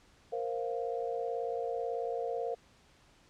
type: chord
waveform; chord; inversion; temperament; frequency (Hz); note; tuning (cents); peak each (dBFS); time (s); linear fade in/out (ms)
sine; Bb suspended second; none; just; 466.2 / 524.4 / 699.2; Bb4 / C5 / F5; 0 / +4 / +2; -35 / -38 / -38; 0.32-2.55; 10
effects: pink hiss -63 dBFS RMS until 3.29 s + low-pass 7000 Hz 12 dB/octave